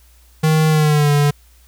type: tone with pitch glide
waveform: square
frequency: 156.7 to 145.36 Hz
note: D#3 to D3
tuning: +13 to -17 cents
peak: -12 dBFS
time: 0.43-1.31 s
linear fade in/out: 10 ms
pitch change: -130 cents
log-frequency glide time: 0.69-1.11 s
effects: added 60 Hz sine -47 dBFS peak until 1.67 s + white hiss -54 dBFS RMS until 1.67 s